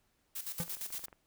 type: noise with tremolo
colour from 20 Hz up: blue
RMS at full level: -39 dBFS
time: 0.35-1.06 s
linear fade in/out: 10 ms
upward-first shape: square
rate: 8.7 Hz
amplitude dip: 70%
type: click train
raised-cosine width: 0.5 ms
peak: -38 dBFS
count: 13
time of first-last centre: 0.59-1.128 s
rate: 22.3 Hz
type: tone with exponential decay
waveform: square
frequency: 170 Hz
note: F3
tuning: 46 cents flat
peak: -30 dBFS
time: 0.6-0.69 s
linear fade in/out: 0 ms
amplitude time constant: 18 ms
effects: pink hiss -75 dBFS RMS until 1.26 s